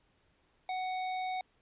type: tone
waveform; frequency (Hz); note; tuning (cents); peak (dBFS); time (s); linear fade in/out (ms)
square; 743; F#5; +7; -34; 0.69-1.41; 2
effects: pink hiss -71 dBFS RMS until 1.61 s + resampled to 8000 Hz